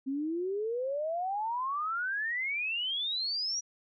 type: exponential sweep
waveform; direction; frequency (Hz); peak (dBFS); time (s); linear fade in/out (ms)
sine; up; 261.7 to 5860; -30; 0.06-3.61; 20
effects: none